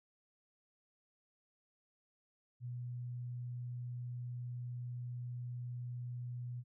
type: tone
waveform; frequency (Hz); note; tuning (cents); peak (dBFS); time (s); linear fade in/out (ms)
sine; 122.4; B2; -15; -40; 2.6-6.64; 50
effects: none